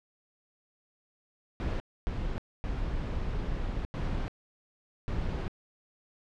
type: noise bursts at uneven times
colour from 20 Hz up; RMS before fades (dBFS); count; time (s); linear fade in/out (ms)
brown; -32; 5; 1.6-1.8 / 2.07-2.38 / 2.64-3.85 / 3.94-4.28 / 5.08-5.48; 0
effects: low-pass 4000 Hz 12 dB/octave